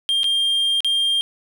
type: tone with dropouts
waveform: triangle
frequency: 3200 Hz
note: G7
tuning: 35 cents sharp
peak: -15 dBFS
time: 0.09-1.21 s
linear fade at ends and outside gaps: 0 ms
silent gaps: 0.233-0.242 / 0.805-0.846 s
effects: none